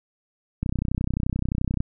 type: click train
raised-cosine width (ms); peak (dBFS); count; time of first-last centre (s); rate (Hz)
5; -12; 38; 0.63-1.805; 31.5
effects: none